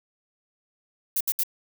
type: noise bursts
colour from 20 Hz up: violet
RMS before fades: -24 dBFS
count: 3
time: 1.16-1.435 s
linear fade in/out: 5 ms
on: 47 ms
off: 67 ms
effects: none